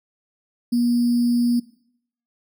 sine tone with sample-and-hold, 239.8 Hz, A#3, 49 cents sharp, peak -16 dBFS, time 0.72-1.6 s, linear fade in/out 10 ms, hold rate 4900 Hz, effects noise-tail reverb RT60 0.7 s tail -20 dB re dry

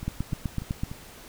two click trains, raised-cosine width 5 ms, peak -23 / -15 dBFS, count 4 / 7, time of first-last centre 0.03-0.915 / 0.08-0.835 s, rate 3.39 / 7.95 Hz, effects pink hiss -47 dBFS RMS until 1.28 s

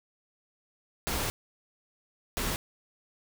pink noise bursts at uneven times, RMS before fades -31 dBFS, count 2, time 1.07-1.3 / 2.37-2.56 s, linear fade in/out 0 ms, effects none

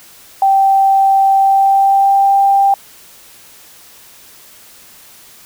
sine tone with pitch glide, 780 to 790.4 Hz, G5 to G5, -9 to +14 cents, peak -7 dBFS, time 0.42-2.74 s, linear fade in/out 2 ms, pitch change +23 cents, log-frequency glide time 1.36-2.38 s, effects white hiss -41 dBFS RMS until 5.45 s

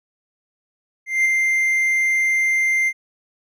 triangle tone with ADSR envelope, 2093 Hz, C7, in tune, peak -11 dBFS, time 1.06-2.93 s, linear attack 190 ms, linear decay 11 ms, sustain -3 dB, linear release 54 ms, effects none

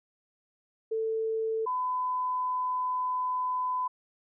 sine tone pair in turn, 444.4 / 1006.9 Hz, A4 / B5, +17 / +33 cents, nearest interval octave + major second, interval 1416 cents, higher second, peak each -27 dBFS, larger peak neither, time 0.91-1.66 / 1.66-3.88 s, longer second, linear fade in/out 10 ms, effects none

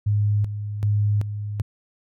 sine tone with tremolo, 103.83 Hz, G#2, in tune, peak -17 dBFS, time 0.06-1.62 s, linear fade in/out 10 ms, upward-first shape square, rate 1.3 Hz, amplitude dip 65%, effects none

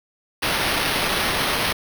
violet noise with sample-and-hold, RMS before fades -22 dBFS, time 0.42-1.73 s, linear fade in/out 10 ms, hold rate 7350 Hz, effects none

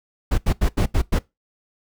brown noise bursts at uneven times, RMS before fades -17 dBFS, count 6, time 0.31-0.38 / 0.46-0.53 / 0.61-0.69 / 0.77-0.86 / 0.94-1.02 / 1.12-1.19 s, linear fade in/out 10 ms, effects noise-tail reverb RT60 0.2 s tail -21 dB re dry

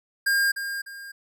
square tone with echo, 1610 Hz, G6, 46 cents sharp, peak -20 dBFS, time 0.26-0.52 s, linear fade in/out 10 ms, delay 300 ms, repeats 2, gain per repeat -9 dB, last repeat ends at 1.12 s, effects none

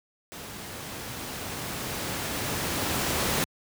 pink noise with level ramp, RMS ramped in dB -40 to -25 dBFS, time 0.32-3.44 s, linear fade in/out 0 ms, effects high-pass 80 Hz 12 dB/octave

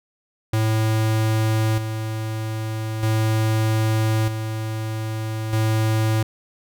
square tone with tremolo, 110 Hz, A2, in tune, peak -18 dBFS, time 0.53-6.23 s, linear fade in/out 5 ms, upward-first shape square, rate 0.4 Hz, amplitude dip 55%, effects none

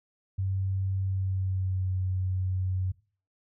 sine tone with pitch glide, 95.8 to 93.07 Hz, G2 to F#2, -39 to +11 cents, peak -26 dBFS, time 0.38-2.92 s, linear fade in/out 10 ms, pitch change -50 cents, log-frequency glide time 1.02-1.93 s, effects noise-tail reverb RT60 0.4 s tail -20 dB re dry

